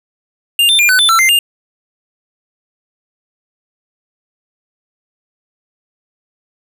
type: tone with pitch steps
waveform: square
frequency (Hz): 2805 / 3572 / 2403 / 1505 / 3522 / 1340 / 2090 / 2810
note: F7 / A7 / D7 / F#6 / A7 / E6 / C7 / F7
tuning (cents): +7 / +25 / +39 / +29 / +1 / +28 / -2 / +10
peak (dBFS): -8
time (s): 0.59-1.39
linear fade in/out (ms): 2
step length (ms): 100
effects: none